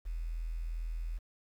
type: tone with quantisation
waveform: sine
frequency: 41.2 Hz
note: E1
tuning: in tune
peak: -34 dBFS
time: 0.05-1.19 s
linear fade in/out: 20 ms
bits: 10
effects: none